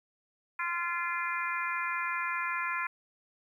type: harmonic tone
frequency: 345.1 Hz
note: F4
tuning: 21 cents flat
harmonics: 3 / 4 / 5 / 6 / 7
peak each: -35 / -36 / -37 / -38 / -38 dBFS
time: 0.59-2.87 s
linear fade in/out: 5 ms
effects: 11-bit